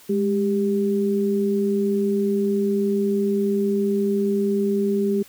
sine tone pair together, 205.8 / 395.9 Hz, G#3 / G4, -16 / +17 cents, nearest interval major seventh, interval 1133 cents, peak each -21 dBFS, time 0.09-5.23 s, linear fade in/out 10 ms, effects white hiss -49 dBFS RMS until 5.28 s

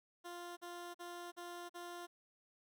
15% pulse tone bursts, 349.2 Hz, F4, in tune, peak -40 dBFS, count 5, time 0.24-2.07 s, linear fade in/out 20 ms, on 330 ms, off 45 ms, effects none

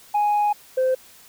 sine tone pair in turn, 830.6 / 517.7 Hz, G#5 / C5, 0 / -18 cents, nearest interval minor sixth, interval 818 cents, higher first, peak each -15 dBFS, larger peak neither, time 0.14-0.53 / 0.77-0.95 s, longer first, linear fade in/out 10 ms, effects tanh soft clip ceiling -15 dBFS + white hiss -49 dBFS RMS until 1.28 s

